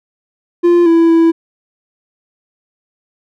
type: tone with pitch steps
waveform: triangle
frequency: 347 / 332.3 / 330.2 Hz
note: F4 / E4 / E4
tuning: -11 / +14 / +3 cents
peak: -4 dBFS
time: 0.63-1.32 s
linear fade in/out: 20 ms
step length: 230 ms
effects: none